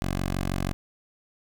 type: tone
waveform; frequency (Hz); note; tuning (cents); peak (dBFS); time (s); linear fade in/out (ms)
10% pulse; 46.25; F#1; 0; -18; 0.02-0.73; 0
effects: none